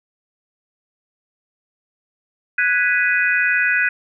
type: chord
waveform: sine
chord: G# minor seventh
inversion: third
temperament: equal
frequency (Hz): 1480 / 1661.2 / 1975.5 / 2489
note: F#6 / G#6 / B6 / D#7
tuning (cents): 0 / 0 / 0 / 0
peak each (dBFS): -18 / -21 / -22 / -21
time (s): 2.58-3.89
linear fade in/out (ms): 5
effects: none